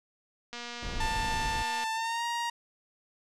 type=click train; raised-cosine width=0.2 ms; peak=-23 dBFS; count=314; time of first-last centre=0.53-1.84 s; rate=239 Hz
type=noise; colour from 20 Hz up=brown; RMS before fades=-35 dBFS; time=0.82-1.63 s; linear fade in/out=10 ms
type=tone with pitch glide; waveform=sawtooth; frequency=888 to 940.8 Hz; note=A5 to A#5; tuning=+16 to +16 cents; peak=-26 dBFS; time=1-2.5 s; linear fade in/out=5 ms; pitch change=+100 cents; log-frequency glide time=1.92-2.24 s
effects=low-pass 8000 Hz 12 dB/octave